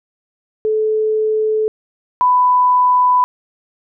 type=tone pair in turn; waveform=sine; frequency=433.5 / 995.9 Hz; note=A4 / B5; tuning=-26 / +14 cents; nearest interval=octave + major second; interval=1440 cents; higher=second; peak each=-13 / -9 dBFS; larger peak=second; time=0.65-1.68 / 2.21-3.24 s; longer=neither; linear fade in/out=0 ms; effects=none